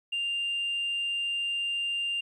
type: tone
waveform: sine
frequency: 2794 Hz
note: F7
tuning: in tune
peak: -26 dBFS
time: 0.12-2.21 s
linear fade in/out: 10 ms
effects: tanh soft clip ceiling -25 dBFS + 11-bit